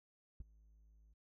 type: tone with ADSR envelope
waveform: triangle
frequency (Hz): 53.4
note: G#1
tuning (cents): +49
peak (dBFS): -39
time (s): 0.4-1.14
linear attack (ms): 4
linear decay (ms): 20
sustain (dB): -22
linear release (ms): 13
effects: none